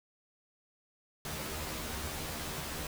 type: noise with comb filter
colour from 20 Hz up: pink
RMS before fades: -39 dBFS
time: 1.25-2.87 s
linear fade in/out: 2 ms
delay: 13 ms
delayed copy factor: +0.95
effects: none